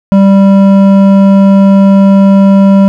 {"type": "tone with hard clipping", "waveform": "sine", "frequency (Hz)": 196, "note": "G3", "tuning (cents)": 0, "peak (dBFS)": -3, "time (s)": [0.12, 2.88], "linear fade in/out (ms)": 0, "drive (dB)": 10, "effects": []}